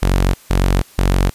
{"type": "tone bursts", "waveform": "sawtooth", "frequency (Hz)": 46.25, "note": "F#1", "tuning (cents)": 0, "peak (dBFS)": -8, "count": 3, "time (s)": [0.02, 1.3], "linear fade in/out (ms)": 10, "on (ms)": 320, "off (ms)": 160, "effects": ["white hiss -45 dBFS RMS until 1.34 s", "resampled to 32000 Hz"]}